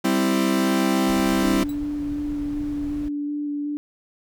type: chord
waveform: 40% pulse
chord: C major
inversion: second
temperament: equal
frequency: 196 / 261.6 / 329.6 Hz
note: G3 / C4 / E4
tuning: 0 / 0 / 0 cents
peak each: -22 dBFS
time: 0.04-1.64 s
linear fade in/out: 10 ms
type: noise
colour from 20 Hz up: brown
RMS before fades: -36 dBFS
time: 1.06-3.09 s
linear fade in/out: 10 ms
type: tone with vibrato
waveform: sine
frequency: 292.1 Hz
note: D4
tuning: 9 cents flat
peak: -24 dBFS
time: 1.43-3.77 s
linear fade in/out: 0 ms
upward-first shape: square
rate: 2.7 Hz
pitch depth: 9 cents each way
type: tone with exponential decay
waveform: 10% pulse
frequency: 3918 Hz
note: B7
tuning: 15 cents flat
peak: -30 dBFS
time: 1.69-1.79 s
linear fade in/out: 2 ms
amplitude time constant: 20 ms
effects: none